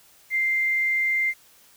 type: tone with quantisation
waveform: sine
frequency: 2093 Hz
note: C7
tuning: in tune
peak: -20 dBFS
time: 0.3-1.34 s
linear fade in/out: 50 ms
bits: 8
effects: white hiss -55 dBFS RMS until 1.76 s